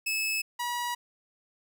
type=tone pair in turn; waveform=sawtooth; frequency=2600 / 965.5 Hz; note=E7 / B5; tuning=-24 / -39 cents; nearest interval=octave + perfect fourth; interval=1715 cents; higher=first; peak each=-24 / -26 dBFS; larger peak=first; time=0.06-0.42 / 0.59-0.95 s; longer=neither; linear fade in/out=10 ms; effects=none